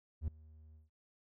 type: tone with ADSR envelope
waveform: triangle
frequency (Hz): 77.78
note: D#2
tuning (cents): 0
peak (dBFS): -29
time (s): 0.21-0.9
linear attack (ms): 68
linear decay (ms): 5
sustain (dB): -24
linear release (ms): 150
effects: none